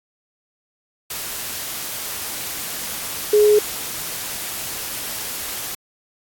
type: tone in noise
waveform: sine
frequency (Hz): 419.7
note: G#4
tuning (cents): +18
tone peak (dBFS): -10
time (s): 3.33-3.59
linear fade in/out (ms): 5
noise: white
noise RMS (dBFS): -28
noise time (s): 1.1-5.75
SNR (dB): +15
effects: AAC 64 kbps